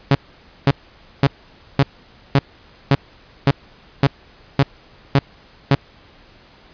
sawtooth tone bursts, 138.59 Hz, C#3, in tune, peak -6 dBFS, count 11, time 0.11-5.75 s, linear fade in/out 2 ms, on 40 ms, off 520 ms, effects pink hiss -48 dBFS RMS until 6.73 s + resampled to 11025 Hz

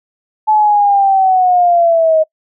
sine linear sweep, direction down, 866 to 625 Hz, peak -7 dBFS, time 0.47-2.24 s, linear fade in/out 20 ms, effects noise-tail reverb RT60 0.1 s tail -23 dB re dry

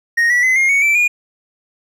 triangle tone with pitch steps, 1864.7 / 1949.5 / 2038 / 2131 / 2228 / 2329 / 2435 Hz, A#6 / B6 / C7 / C7 / C#7 / D7 / D#7, 0 / -23 / -46 / +31 / +8 / -15 / -38 cents, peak -9 dBFS, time 0.17-1.08 s, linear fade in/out 10 ms, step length 130 ms, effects none

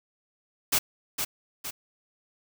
white noise with echo, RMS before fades -23 dBFS, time 0.72-0.79 s, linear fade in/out 10 ms, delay 460 ms, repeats 2, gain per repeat -6 dB, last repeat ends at 1.71 s, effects none

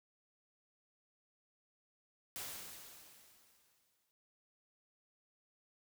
white noise with exponential decay, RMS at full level -43 dBFS, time 2.36-4.11 s, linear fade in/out 0 ms, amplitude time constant 380 ms, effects none

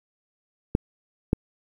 clicks, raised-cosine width 3 ms, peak -6 dBFS, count 2, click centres 0.751 / 1.331 s, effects 8-bit

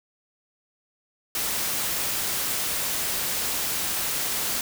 white noise, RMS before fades -27 dBFS, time 1.35-4.61 s, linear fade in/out 2 ms, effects none

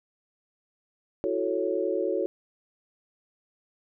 sine chord, F# minor seventh, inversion third, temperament equal, 329.6 / 370 / 440 / 554.4 Hz, E4 / F#4 / A4 / C#5, 0 / 0 / 0 / 0 cents, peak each -32 / -29 / -30 / -30 dBFS, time 1.24-2.26 s, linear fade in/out 0 ms, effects none

